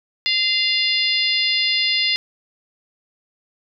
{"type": "harmonic tone with a mistuned harmonic", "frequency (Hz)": 700, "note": "F5", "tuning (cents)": 4, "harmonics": [3, 4, 5, 6, 7], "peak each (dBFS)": [-23, -23, -23, -23, -23], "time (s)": [0.26, 2.16], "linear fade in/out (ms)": 0, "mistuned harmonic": 3, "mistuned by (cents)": -24, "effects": []}